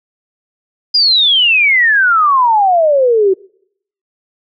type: exponential sweep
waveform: sine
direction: down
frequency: 4978 to 370 Hz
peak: -7 dBFS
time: 0.94-3.34 s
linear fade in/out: 10 ms
effects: noise-tail reverb RT60 0.7 s tail -25 dB re dry